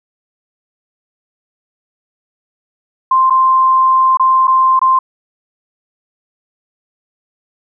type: tone with dropouts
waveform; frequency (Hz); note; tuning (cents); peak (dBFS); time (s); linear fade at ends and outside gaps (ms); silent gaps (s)
sine; 1046.5; C6; 0; -7; 3.11-4.99; 5; 3.299-3.305 / 4.172-4.196 / 4.472-4.478 / 4.793-4.815
effects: none